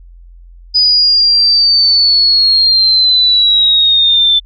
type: linear sweep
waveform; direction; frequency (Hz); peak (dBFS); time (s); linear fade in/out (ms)
sine; down; 4978 to 3520; -6; 0.74-4.4; 20
effects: added 43 Hz sine -34 dBFS peak until 4.45 s